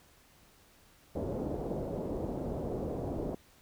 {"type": "low-pass noise", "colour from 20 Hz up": "white", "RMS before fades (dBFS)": -36, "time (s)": [1.15, 3.35], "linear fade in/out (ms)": 5, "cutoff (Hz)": 570, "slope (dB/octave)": 24, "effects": ["pink hiss -62 dBFS RMS until 3.61 s"]}